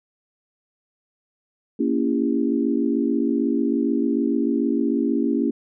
sine chord, A# diminished seventh, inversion none, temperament just, 233.1 / 279.7 / 335.6 / 402.8 Hz, A#3 / C#4 / E4 / G4, 0 / +16 / +31 / +47 cents, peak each -23 / -22 / -25 / -28 dBFS, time 1.79-5.51 s, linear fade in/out 10 ms, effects none

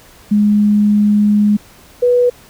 sine tone pair in turn, 207.9 / 490.3 Hz, G#3 / B4, +2 / -13 cents, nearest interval octave + minor third, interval 1485 cents, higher second, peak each -8 dBFS, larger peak neither, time 0.31-1.57 / 2.02-2.3 s, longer first, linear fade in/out 10 ms, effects pink hiss -43 dBFS RMS until 2.49 s

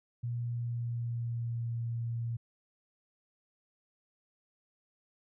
sine tone with pitch glide, 119.5 to 116.77 Hz, A#2 to A#2, +43 to +3 cents, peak -32 dBFS, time 0.23-2.37 s, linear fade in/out 10 ms, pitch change -40 cents, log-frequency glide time 0.35-1.75 s, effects none

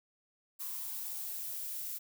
violet noise with high-pass filter sweep, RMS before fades -40 dBFS, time 0.59-1.99 s, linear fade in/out 20 ms, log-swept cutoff 1100 to 450 Hz, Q 8.6, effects none

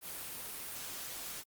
white noise, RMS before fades -43 dBFS, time 0.01-1.44 s, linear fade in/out 50 ms, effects Opus 32 kbps

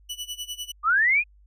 sawtooth tone with tremolo, 2960 Hz, F#7, in tune, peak -26 dBFS, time 0.09-0.72 s, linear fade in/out 10 ms, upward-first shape sine, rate 10 Hz, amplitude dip 90%
sine linear sweep, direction up, 1168 to 2515 Hz, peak -17 dBFS, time 0.83-1.24 s, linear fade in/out 50 ms
effects added 50 Hz sine -52 dBFS peak until 1.46 s + resampled to 32000 Hz

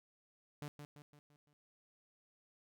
sawtooth tone with echo, 146.83 Hz, D3, in tune, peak -39 dBFS, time 0.62-0.68 s, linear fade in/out 0 ms, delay 170 ms, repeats 5, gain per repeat -6 dB, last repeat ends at 1.53 s, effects none

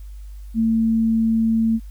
sine tone, 225.1 Hz, A3, 40 cents sharp, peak -15 dBFS, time 0.54-1.8 s, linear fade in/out 50 ms, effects added 50 Hz sine -33 dBFS peak until 1.9 s + white hiss -58 dBFS RMS until 1.9 s

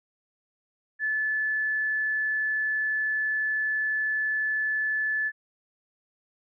sine tone, 1734 Hz, A6, 26 cents flat, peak -24 dBFS, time 0.99-5.32 s, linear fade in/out 50 ms, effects none

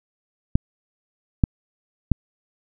clicks, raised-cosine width 5 ms, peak -3 dBFS, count 3, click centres 0.555 / 1.438 / 2.117 s, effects none

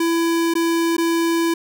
square tone with dropouts, 333.7 Hz, E4, 21 cents sharp, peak -17 dBFS, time 0-1.54 s, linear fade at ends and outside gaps 5 ms, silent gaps 0.539-0.552 / 0.968-0.98 s, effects none

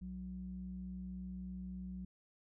square tone with low-pass filter, 61.74 Hz, B1, in tune, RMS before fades -45 dBFS, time 0.01-2.05 s, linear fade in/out 5 ms, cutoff 180 Hz, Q 7.4, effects none

